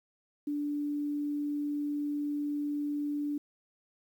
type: tone with quantisation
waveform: sine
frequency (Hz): 292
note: D4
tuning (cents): -10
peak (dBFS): -30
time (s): 0.47-3.38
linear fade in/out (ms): 5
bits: 10
effects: none